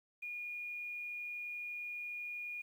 sine tone, 2437 Hz, D#7, 37 cents flat, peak -40 dBFS, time 0.22-2.62 s, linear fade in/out 10 ms, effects 11-bit

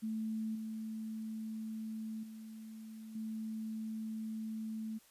sine tone with level steps, 220 Hz, A3, in tune, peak -35 / -39 / -46 / -38 dBFS, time 0.02-4.99 s, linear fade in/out 20 ms, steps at 0.55 / 2.23 / 3.15 s, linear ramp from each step 5 ms, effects white hiss -65 dBFS RMS until 5.1 s + resampled to 32000 Hz

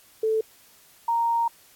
sine tone pair in turn, 440 / 929.7 Hz, A4 / A#5, 0 / -5 cents, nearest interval octave + minor second, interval 1295 cents, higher second, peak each -20 dBFS, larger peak neither, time 0.23-0.41 / 1.08-1.48 s, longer second, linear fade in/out 5 ms, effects white hiss -55 dBFS RMS until 1.75 s + AAC 64 kbps

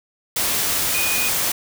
sine tone in noise, 2473 Hz, D#7, 11 cents flat, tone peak -23 dBFS, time 0.94-1.29 s, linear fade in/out 5 ms, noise white, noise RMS -21 dBFS, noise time 0.36-1.52 s, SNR -5 dB, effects none

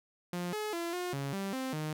sawtooth tone with pitch steps, 176.6 / 425.3 / 339.7 / 358.1 / 139 / 195.8 / 261.7 / 154.1 Hz, F3 / G#4 / F4 / F4 / C#3 / G3 / C4 / D#3, +20 / +41 / -48 / +43 / +5 / -2 / 0 / -16 cents, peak -30 dBFS, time 0.33-1.93 s, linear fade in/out 2 ms, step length 200 ms, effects none

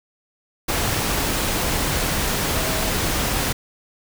sine tone in noise, 640 Hz, D#5, 49 cents sharp, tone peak -31 dBFS, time 2.55-2.92 s, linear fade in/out 10 ms, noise pink, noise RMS -22 dBFS, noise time 0.68-3.53 s, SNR -12 dB, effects none

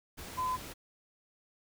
sine tone in noise, 1017 Hz, C6, 50 cents flat, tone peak -30 dBFS, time 0.37-0.57 s, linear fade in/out 20 ms, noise pink, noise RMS -45 dBFS, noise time 0.17-0.74 s, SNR +12 dB, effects none

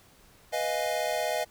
square chord, F half-diminished seventh, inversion second, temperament equal, 493.9 / 622.3 / 698.5 / 830.6 Hz, Cb5 / Eb5 / F5 / Ab5, 0 / 0 / 0 / 0 cents, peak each -36 / -31 / -33 / -37 dBFS, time 0.52-1.45 s, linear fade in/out 20 ms, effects pink hiss -58 dBFS RMS until 1.5 s

